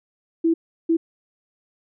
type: tone bursts at uneven times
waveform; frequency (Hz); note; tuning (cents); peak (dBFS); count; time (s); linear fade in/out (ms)
sine; 329.6; E4; 0; -15; 2; 0.44-0.54 / 0.89-0.97; 10
effects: none